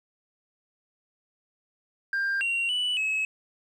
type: tone with pitch steps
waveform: sine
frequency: 1593 / 2752 / 2966 / 2574 Hz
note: G6 / F7 / F#7 / E7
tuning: +27 / -26 / +4 / -42 cents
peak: -22 dBFS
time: 2.13-3.25 s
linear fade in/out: 2 ms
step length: 280 ms
effects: tanh soft clip ceiling -23 dBFS + 10-bit